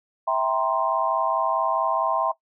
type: chord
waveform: sine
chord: C dominant seventh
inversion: first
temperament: just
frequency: 654.1 / 784.9 / 941.9 / 1046.5 Hz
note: E5 / G5 / Bb5 / C6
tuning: -14 / +2 / +18 / 0 cents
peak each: -25 / -27 / -26 / -25 dBFS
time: 0.27-2.32 s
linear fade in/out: 10 ms
effects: noise-tail reverb RT60 0.1 s tail -18 dB re dry

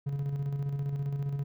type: tone with tremolo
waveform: triangle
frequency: 140.8 Hz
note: C#3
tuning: 27 cents sharp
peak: -26 dBFS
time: 0.06-1.44 s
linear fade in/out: 10 ms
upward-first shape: square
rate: 15 Hz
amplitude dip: 40%
effects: none

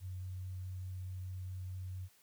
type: tone with vibrato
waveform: sine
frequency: 92.5 Hz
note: F#2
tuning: in tune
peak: -40 dBFS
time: 0-2.09 s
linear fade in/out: 50 ms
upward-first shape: triangle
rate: 4.7 Hz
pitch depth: 10 cents each way
effects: white hiss -67 dBFS RMS until 2.22 s

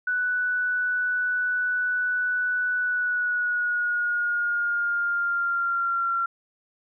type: tone with pitch glide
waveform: sine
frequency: 1485 to 1369.6 Hz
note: F#6 to F6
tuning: +6 to -34 cents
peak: -22 dBFS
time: 0.07-6.26 s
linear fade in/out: 5 ms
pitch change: -140 cents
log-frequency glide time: 2.76-6.12 s
effects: none

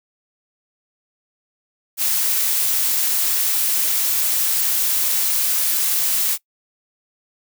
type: noise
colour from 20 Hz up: blue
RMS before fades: -19 dBFS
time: 1.97-6.38 s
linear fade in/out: 50 ms
effects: noise-tail reverb RT60 0.1 s tail -22 dB re dry

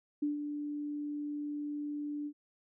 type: tone with ADSR envelope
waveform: sine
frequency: 293.7 Hz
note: D4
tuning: in tune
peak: -28 dBFS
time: 0.22-2.33 s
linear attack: 8 ms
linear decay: 140 ms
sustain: -7 dB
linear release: 67 ms
effects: none

